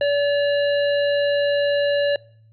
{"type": "harmonic tone with a mistuned harmonic", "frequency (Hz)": 573, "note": "D5", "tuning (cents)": -43, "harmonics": [1, 3, 5, 7], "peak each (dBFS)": [-17, -27, -31, -34], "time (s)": [0.01, 2.16], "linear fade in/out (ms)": 2, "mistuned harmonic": 5, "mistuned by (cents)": -21, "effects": ["noise-tail reverb RT60 0.6 s tail -24 dB re dry", "added 110 Hz sine -49 dBFS peak until 2.52 s"]}